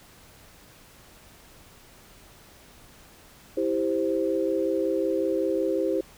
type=chord; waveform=sine; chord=C major; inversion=first; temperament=just; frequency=327 / 392.4 / 523.3 Hz; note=E4 / G4 / C5; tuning=-14 / +2 / 0 cents; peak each=-27 dBFS; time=3.57-6.01 s; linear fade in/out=5 ms; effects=pink hiss -52 dBFS RMS until 6.17 s